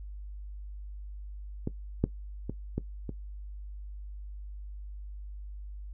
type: clicks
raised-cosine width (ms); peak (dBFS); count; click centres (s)
3; -17 / -11 / -20 / -17 / -22; 5; 1.674 / 2.04 / 2.496 / 2.78 / 3.093
effects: noise-tail reverb RT60 0.1 s tail -17 dB re dry + added 50 Hz sine -39 dBFS peak until 5.93 s

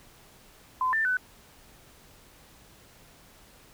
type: tone with pitch steps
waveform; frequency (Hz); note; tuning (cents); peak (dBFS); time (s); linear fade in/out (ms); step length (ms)
sine; 1024 / 1782 / 1503; C6 / A6 / F#6; -38 / +22 / +27; -23; 0.81-1.17; 2; 120
effects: pink hiss -55 dBFS RMS until 3.73 s

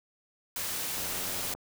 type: noise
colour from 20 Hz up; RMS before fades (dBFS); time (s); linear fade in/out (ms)
white; -34; 0.56-1.54; 2
type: click train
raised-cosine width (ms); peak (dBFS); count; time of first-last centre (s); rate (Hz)
1; -31; 54; 0.97-1.55; 91.4
effects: none

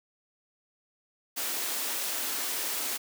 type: high-pass noise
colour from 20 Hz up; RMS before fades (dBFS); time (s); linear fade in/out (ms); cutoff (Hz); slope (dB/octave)
white; -32; 1.36-2.98; 20; 230; 48
effects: none

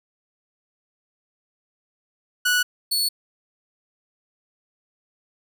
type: tone pair in turn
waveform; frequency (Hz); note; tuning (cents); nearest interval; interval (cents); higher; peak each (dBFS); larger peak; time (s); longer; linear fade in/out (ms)
sawtooth; 1473 / 4414; F#6 / C#8; -8 / -8; octave + perfect fifth; 1900; second; -14 / -17; first; 2.45-2.63 / 2.91-3.09; neither; 10
effects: none

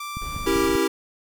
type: tone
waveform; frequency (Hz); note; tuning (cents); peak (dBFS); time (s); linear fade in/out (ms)
sawtooth; 1174.7; D6; 0; -27; 0-0.67; 5
type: click train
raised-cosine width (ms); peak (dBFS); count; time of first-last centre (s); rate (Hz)
5; -20; 4; 0.17-0.754; 5.14
type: noise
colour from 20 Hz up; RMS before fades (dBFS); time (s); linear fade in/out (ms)
brown; -34; 0.21-0.76; 10
type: chord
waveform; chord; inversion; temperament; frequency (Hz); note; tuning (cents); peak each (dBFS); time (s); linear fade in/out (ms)
square; C# diminished seventh; none; equal with one note detuned; 274.2 / 329.6 / 392 / 466.2; C#4 / E4 / G4 / Bb4; -19 / 0 / 0 / 0; -29 / -24 / -23 / -29; 0.46-0.88; 10
effects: none

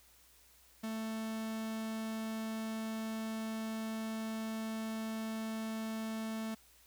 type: tone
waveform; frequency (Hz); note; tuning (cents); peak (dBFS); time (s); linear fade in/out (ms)
45% pulse; 221.3; A3; +10; -37; 0.83-6.55; 10
effects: added 60 Hz sine -70 dBFS peak until 6.86 s + white hiss -64 dBFS RMS until 6.86 s

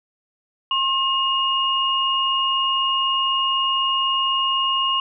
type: tone pair together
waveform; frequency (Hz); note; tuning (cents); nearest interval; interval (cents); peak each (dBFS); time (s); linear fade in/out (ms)
sine; 1070 / 2854; C6 / F7; +38 / +37; octave + perfect fourth; 1699; -21 / -20; 0.71-5; 2
effects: none

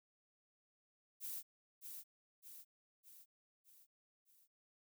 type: noise with echo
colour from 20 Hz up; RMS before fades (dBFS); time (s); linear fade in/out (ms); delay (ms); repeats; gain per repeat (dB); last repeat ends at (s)
violet; -45; 1.2-1.43; 50; 610; 5; -5; 4.48
effects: none

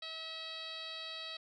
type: tone with low-pass filter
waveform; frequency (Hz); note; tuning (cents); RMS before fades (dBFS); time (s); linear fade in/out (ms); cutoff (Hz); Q
10% pulse; 645; E5; -38; -44; 0.02-1.37; 5; 4200; 6.9
effects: none

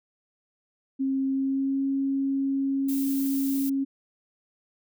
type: tone with pitch glide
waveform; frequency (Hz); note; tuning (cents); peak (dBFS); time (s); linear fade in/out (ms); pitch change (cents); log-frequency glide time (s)
sine; 268.5 to 272.7; C4 to C#4; +45 to -28; -23; 0.99-3.85; 20; +27; 1.29-1.85
type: noise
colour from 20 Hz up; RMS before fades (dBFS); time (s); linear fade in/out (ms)
violet; -36; 2.88-3.7; 10
effects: none

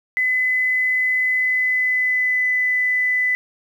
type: tone with pitch glide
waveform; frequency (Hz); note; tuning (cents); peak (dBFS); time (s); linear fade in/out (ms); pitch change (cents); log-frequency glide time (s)
sine; 2016 to 2001; B6 to B6; +35 to +22; -16; 0.17-3.35; 0; -13; 1.4-2.81
effects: 8-bit

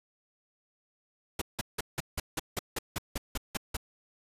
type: noise bursts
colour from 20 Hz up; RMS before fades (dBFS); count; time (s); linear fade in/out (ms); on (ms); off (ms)
pink; -32; 13; 1.39-3.768; 5; 26; 170
effects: resampled to 32000 Hz

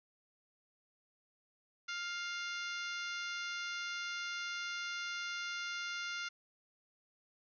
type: harmonic tone with a mistuned harmonic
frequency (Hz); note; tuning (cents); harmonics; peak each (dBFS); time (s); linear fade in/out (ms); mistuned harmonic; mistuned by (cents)
698.5; F5; 0; 2 / 3 / 4 / 5 / 6 / 7 / 8 / 9; -41 / -45 / -47 / -49 / -51 / -52 / -53 / -54; 1.88-6.29; 10; 3; +19
effects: none

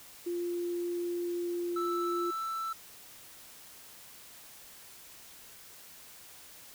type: tone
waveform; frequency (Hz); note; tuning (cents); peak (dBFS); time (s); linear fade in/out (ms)
sine; 348.4; F4; -4; -31; 0.26-2.31; 10
type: tone with pitch glide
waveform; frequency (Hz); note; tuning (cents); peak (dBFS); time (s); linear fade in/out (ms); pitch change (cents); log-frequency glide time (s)
triangle; 1318.5 to 1326.9; E6 to E6; 0 to +11; -31; 1.76-2.73; 5; +11; 2.2-2.43
effects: white hiss -52 dBFS RMS until 6.74 s

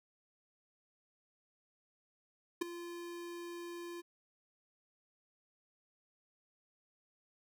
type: tone with ADSR envelope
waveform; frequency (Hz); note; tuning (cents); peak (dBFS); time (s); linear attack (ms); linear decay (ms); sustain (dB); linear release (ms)
square; 345.2; F4; -20; -29; 2.61-4.02; 10; 8; -15; 22
effects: none

